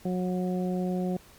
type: harmonic tone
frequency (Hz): 182.2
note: F#3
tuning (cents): -26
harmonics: 1 / 2 / 3 / 4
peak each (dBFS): -27 / -33 / -37 / -39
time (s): 0.05-1.17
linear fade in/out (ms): 5
effects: pink hiss -54 dBFS RMS until 1.38 s + MP3 96 kbps